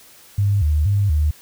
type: tone with vibrato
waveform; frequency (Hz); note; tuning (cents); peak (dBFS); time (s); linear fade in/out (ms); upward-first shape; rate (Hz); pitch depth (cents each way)
sine; 87.31; F2; 0; -14; 0.38-1.31; 5; square; 2.1; 250
effects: white hiss -47 dBFS RMS until 1.41 s